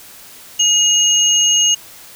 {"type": "tone pair together", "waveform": "sine", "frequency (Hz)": [2877, 6465], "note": ["F#7", "G#8"], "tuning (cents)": [-49, -48], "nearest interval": "octave + major second", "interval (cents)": 1401, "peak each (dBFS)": -13, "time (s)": [0.59, 1.75], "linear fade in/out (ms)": 10, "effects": ["white hiss -39 dBFS RMS until 2.15 s"]}